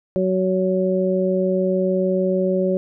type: harmonic tone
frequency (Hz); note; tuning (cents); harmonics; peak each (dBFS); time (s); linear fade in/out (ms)
186.7; F#3; +16; 1 / 2 / 3; -21 / -21 / -21; 0.16-2.77; 0
effects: none